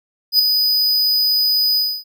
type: tone with ADSR envelope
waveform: square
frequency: 4978 Hz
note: D#8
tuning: in tune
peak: -8 dBFS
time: 0.32-2.04 s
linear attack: 72 ms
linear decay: 6 ms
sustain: -6 dB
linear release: 270 ms
effects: none